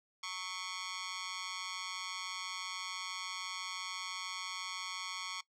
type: tone with amplitude modulation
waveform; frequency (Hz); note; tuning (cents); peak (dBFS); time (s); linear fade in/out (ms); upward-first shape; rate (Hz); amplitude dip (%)
10% pulse; 1108.7; C#6; 0; -26; 0.23-5.41; 5; sine; 186; 95
effects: noise-tail reverb RT60 0.1 s tail -20 dB re dry + low-pass 7000 Hz 12 dB/octave